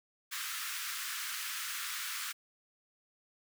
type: high-pass noise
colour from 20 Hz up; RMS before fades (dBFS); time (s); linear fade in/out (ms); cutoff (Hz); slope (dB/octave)
pink; -39; 0.31-2.33; 20; 1200; 48
effects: none